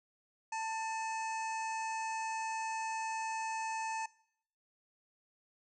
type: harmonic tone with a mistuned harmonic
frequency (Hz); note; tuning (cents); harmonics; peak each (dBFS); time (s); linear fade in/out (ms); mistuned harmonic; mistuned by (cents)
890; A5; +20; 1 / 2 / 3 / 5 / 6 / 7 / 8 / 9 / 10; -36 / -47 / -45 / -56 / -57 / -51 / -54 / -57 / -65; 0.52-4.06; 5; 3; -67
effects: noise-tail reverb RT60 0.7 s tail -22 dB re dry